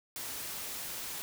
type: noise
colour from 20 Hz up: white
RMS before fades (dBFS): -40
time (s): 0.16-1.22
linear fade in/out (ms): 0
effects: none